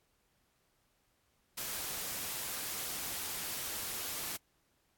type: noise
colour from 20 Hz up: white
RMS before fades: -39 dBFS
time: 1.57-4.37 s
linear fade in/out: 10 ms
effects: pink hiss -75 dBFS RMS until 4.97 s + AAC 64 kbps